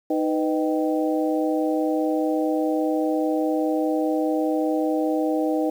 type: harmonic tone with a mistuned harmonic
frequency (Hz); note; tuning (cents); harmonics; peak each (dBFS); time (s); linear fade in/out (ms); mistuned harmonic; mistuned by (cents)
155.56; D#3; 0; 2 / 3 / 4 / 5; -22 / -26 / -28 / -30; 0.1-5.7; 5; 3; +110
effects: 8-bit